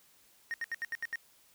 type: tone bursts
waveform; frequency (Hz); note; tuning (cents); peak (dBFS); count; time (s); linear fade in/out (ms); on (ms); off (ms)
triangle; 1856; A#6; -8; -31; 7; 0.51-1.157; 0; 29; 74
effects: white hiss -64 dBFS RMS until 1.54 s